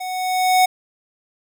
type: tone with level ramp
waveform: square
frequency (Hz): 740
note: F#5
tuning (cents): 0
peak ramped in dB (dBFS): -27 to -11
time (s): 0-0.66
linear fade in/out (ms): 10
effects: none